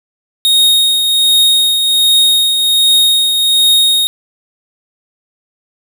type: tone with tremolo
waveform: 45% pulse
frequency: 3729 Hz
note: A#7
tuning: in tune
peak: -6 dBFS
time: 0.45-4.07 s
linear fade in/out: 0 ms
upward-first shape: triangle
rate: 1.3 Hz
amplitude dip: 45%
effects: none